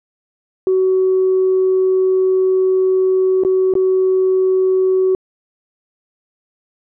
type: tone with dropouts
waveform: sine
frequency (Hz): 375.4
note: F#4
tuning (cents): +25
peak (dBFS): -10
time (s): 0.67-5.15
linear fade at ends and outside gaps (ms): 1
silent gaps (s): 3.436-3.449 / 3.738-3.753
effects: tanh soft clip ceiling -7 dBFS